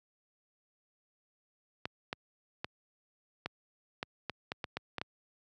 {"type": "clicks", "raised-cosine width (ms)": 0.3, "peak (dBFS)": -19, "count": 11, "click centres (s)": [1.855, 2.129, 2.645, 3.46, 4.029, 4.297, 4.519, 4.642, 4.77, 4.983, 5.015], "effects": ["high-pass 80 Hz 12 dB/octave"]}